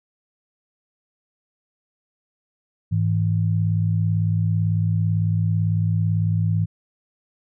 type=tone pair together; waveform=sine; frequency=103.83 / 161.82 Hz; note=G#2 / E3; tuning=0 / -32 cents; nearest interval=minor sixth; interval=768 cents; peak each=-19 / -22 dBFS; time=2.91-6.66 s; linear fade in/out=20 ms; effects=none